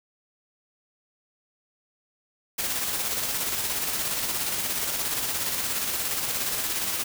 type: noise with tremolo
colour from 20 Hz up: white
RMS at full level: -27 dBFS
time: 2.58-7.04 s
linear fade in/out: 10 ms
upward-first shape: square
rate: 17 Hz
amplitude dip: 30%
effects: none